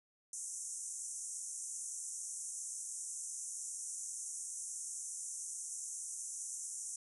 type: band-pass noise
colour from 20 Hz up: white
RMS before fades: -44 dBFS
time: 0.33-6.96 s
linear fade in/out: 2 ms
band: 5900 to 10000 Hz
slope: 96 dB/octave
effects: none